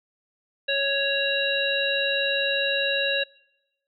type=harmonic tone; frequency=554.4 Hz; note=C#5; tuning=in tune; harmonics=1 / 3 / 5 / 7; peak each=-27 / -27 / -27 / -27 dBFS; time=0.68-3.24 s; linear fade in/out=10 ms; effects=noise-tail reverb RT60 1.0 s tail -24 dB re dry